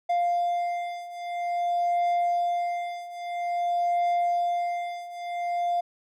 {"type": "beating tone pair", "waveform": "triangle", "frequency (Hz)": [698.5, 699], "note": ["F5", "F5"], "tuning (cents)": [0, 1], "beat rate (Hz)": 0.5, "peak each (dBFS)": [-27, -24], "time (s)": [0.09, 5.81], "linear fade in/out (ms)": 10, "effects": []}